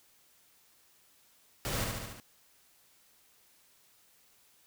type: noise with echo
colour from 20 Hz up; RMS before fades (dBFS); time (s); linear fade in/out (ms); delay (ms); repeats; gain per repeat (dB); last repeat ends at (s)
pink; -35; 1.65-1.84; 0; 72; 5; -3; 2.2
effects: white hiss -65 dBFS RMS until 4.66 s

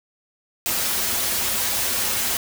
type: noise with comb filter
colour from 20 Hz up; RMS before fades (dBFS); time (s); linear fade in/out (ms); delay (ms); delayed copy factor
white; -23; 0.66-2.37; 0; 6.7; -0.75
effects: none

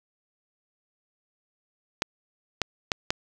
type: clicks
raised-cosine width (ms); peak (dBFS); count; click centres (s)
0.2; -6; 4; 2.021 / 2.617 / 2.918 / 3.105
effects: none

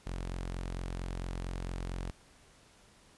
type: tone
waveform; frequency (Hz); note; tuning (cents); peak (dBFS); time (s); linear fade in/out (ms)
sawtooth; 44.41; F1; +30; -32; 0.06-2.11; 10
effects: pink hiss -61 dBFS RMS until 3.17 s + resampled to 24000 Hz

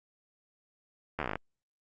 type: slowing click train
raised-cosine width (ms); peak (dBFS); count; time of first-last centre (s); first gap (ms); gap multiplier
0.5; -17; 11; 1.19-1.356; 12; 1.07
effects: Opus 48 kbps

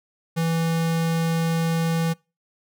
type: tone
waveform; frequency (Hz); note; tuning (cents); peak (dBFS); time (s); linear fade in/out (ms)
square; 164.81; E3; 0; -21; 0.36-2.14; 20
effects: noise-tail reverb RT60 0.3 s tail -26 dB re dry

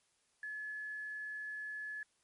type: tone with quantisation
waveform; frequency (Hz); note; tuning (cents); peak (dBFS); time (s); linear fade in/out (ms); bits
sine; 1710; A6; -50; -40; 0.43-2.03; 2; 11
effects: white hiss -75 dBFS RMS until 2.23 s + MP3 48 kbps

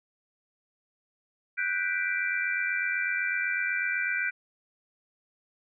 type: chord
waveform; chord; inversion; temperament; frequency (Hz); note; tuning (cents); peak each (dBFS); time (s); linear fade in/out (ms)
sine; G major seventh; third; equal; 1480 / 1568 / 1975.5 / 2349; F#6 / G6 / B6 / D7; 0 / 0 / 0 / 0; -31 / -32 / -34 / -31; 1.57-4.31; 20
effects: none

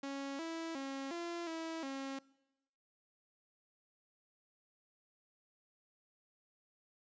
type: tone with pitch steps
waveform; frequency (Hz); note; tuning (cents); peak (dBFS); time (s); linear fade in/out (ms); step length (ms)
sawtooth; 276 / 328.2 / 271.9 / 342.2 / 325.7 / 271.1; C#4 / E4 / C#4 / F4 / E4 / C#4; -7 / -8 / -33 / -35 / -21 / -38; -36; 0.03-2.19; 5; 360
effects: noise-tail reverb RT60 0.9 s tail -22 dB re dry + resampled to 16000 Hz

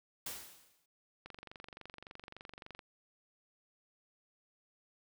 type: noise with exponential decay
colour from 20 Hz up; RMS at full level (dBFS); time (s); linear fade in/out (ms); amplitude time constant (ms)
white; -40; 0.26-0.86; 5; 130
type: click train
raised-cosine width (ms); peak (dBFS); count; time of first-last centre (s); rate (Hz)
0.3; -32; 37; 1.26-2.792; 23.5
effects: none

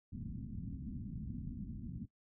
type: low-pass noise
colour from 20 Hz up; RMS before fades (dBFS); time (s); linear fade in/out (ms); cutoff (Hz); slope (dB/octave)
white; -44; 0.12-2.06; 10; 250; 48
effects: noise-tail reverb RT60 0.1 s tail -17 dB re dry

